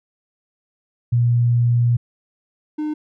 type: tone pair in turn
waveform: sine / triangle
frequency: 119.7 / 303.9 Hz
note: A#2 / D#4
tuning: +46 / -41 cents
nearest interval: octave + major third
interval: 1613 cents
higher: second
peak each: -13 / -19 dBFS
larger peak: first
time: 1.12-1.97 / 2.78-2.94 s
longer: first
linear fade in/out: 10 ms
effects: none